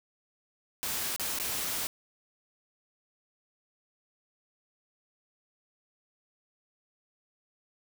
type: noise with dropouts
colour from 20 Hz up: white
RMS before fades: -33 dBFS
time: 0.83-1.87 s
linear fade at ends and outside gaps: 0 ms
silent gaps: 1.162-1.197 / 1.387-1.399 s
effects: none